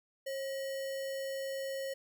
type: tone with sample-and-hold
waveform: sine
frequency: 541 Hz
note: C#5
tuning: 42 cents flat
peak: -35 dBFS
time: 0.26-1.94 s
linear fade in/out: 10 ms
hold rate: 2450 Hz
effects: none